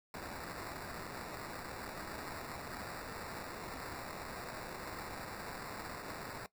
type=noise with sample-and-hold; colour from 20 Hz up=blue; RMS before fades=-45 dBFS; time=0.14-6.46 s; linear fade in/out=0 ms; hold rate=3150 Hz; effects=noise-tail reverb RT60 0.1 s tail -18 dB re dry